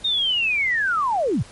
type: linear sweep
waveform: sine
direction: down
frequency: 3729 to 76.5 Hz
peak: -18 dBFS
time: 0.04-1.43 s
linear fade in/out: 10 ms
effects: pink hiss -45 dBFS RMS until 1.51 s + MP3 48 kbps